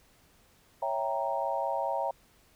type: chord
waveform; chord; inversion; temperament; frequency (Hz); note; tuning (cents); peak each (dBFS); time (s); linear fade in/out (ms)
sine; C# diminished seventh; none; equal; 554.4 / 659.3 / 784 / 932.3; C#5 / E5 / G5 / Bb5; 0 / 0 / 0 / 0; -34 / -34 / -34 / -33; 0.82-2.11; 5
effects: pink hiss -63 dBFS RMS until 2.55 s